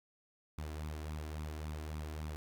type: tone with flanger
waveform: sawtooth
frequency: 76.7 Hz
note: D#2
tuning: 24 cents flat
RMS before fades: -42 dBFS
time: 0.58-2.36 s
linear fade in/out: 0 ms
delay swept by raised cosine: 0.81 to 3.01 ms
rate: 3.6 Hz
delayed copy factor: +0.55
effects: none